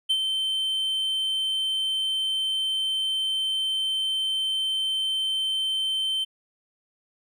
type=tone with ADSR envelope; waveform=triangle; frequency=3098 Hz; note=G7; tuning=21 cents flat; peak=-17 dBFS; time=0.09-6.25 s; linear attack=16 ms; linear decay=63 ms; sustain=-5 dB; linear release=19 ms; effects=none